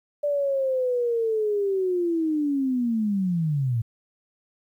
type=linear sweep; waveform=sine; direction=down; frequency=587.3 to 110 Hz; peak=-21 dBFS; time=0.23-3.82 s; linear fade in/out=10 ms; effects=10-bit